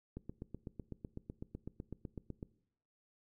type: click train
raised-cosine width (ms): 3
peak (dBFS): -30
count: 19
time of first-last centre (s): 0.17-2.428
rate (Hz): 7.97
effects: noise-tail reverb RT60 0.7 s tail -20 dB re dry